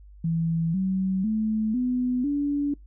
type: tone with pitch steps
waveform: sine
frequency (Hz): 164.81 / 189.32 / 217.5 / 249.8 / 287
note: E3 / F#3 / A3 / B3 / D4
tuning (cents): 0 / +40 / -20 / +20 / -40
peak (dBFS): -22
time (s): 0.24-2.74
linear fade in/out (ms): 5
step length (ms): 500
effects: noise-tail reverb RT60 0.2 s tail -26 dB re dry + added 50 Hz sine -45 dBFS peak until 2.86 s